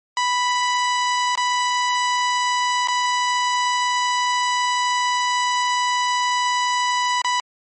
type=tone with dropouts; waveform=sawtooth; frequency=987.8 Hz; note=B5; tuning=in tune; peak=-14 dBFS; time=0.17-7.4 s; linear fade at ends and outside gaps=1 ms; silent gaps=1.354-1.375 / 2.874-2.884 / 7.217-7.246 s; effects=MP3 32 kbps